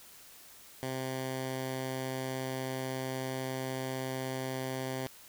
10% pulse tone, 130.9 Hz, C3, 1 cent sharp, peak -26 dBFS, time 0.83-5.07 s, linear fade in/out 0 ms, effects white hiss -54 dBFS RMS until 5.28 s

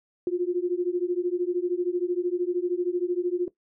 sine beating tone pair, 349.2 / 362.2 Hz, F4 / F#4, 0 / -37 cents, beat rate 13 Hz, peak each -26 dBFS, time 0.27-3.48 s, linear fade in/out 2 ms, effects noise-tail reverb RT60 0.1 s tail -17 dB re dry

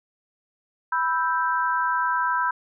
sine chord, E minor, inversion second, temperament equal, 987.8 / 1318.5 / 1568 Hz, B5 / E6 / G6, 0 / 0 / 0 cents, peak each -23 / -27 / -26 dBFS, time 0.92-2.51 s, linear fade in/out 5 ms, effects none

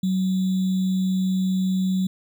sine tone with sample-and-hold, 187.5 Hz, F#3, 23 cents sharp, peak -19 dBFS, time 0.03-2.07 s, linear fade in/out 5 ms, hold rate 3675 Hz, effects none

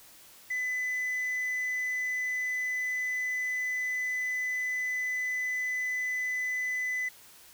sine tone, 2005 Hz, B6, 26 cents sharp, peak -26 dBFS, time 0.5-7.09 s, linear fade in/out 10 ms, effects tanh soft clip ceiling -28 dBFS + white hiss -54 dBFS RMS until 7.53 s

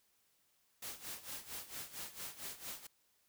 white noise with tremolo, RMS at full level -44 dBFS, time 0.82-2.87 s, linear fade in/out 5 ms, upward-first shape sine, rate 4.4 Hz, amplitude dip 80%, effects white hiss -75 dBFS RMS until 3.28 s

